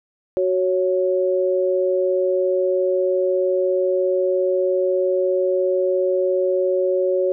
sine tone pair together, 371.3 / 554.4 Hz, F#4 / C#5, +6 / 0 cents, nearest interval perfect fifth, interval 694 cents, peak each -19 dBFS, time 0.37-7.32 s, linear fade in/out 0 ms, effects none

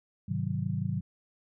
sine chord, Ab dominant seventh, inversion none, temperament just, 103.83 / 129.78 / 155.74 / 186.89 Hz, Ab2 / C3 / Eb3 / Gb3, 0 / -14 / +2 / +18 cents, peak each -34 dBFS, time 0.28-1.01 s, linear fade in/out 10 ms, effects none

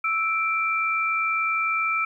sine tone pair together, 1318.3 / 2349 Hz, E6 / D7, 0 / 0 cents, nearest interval minor seventh, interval 1000 cents, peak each -24 dBFS, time 0.04-2.05 s, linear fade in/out 5 ms, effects 10-bit

